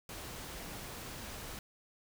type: noise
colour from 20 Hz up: pink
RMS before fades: -45 dBFS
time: 0.09-1.59 s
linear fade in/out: 2 ms
effects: none